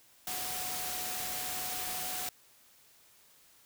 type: tone in noise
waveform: sine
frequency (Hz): 736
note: F#5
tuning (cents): -9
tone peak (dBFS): -44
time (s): 0.27-2.29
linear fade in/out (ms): 2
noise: white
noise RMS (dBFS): -37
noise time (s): 0.27-2.29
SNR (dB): -10
effects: white hiss -62 dBFS RMS until 3.65 s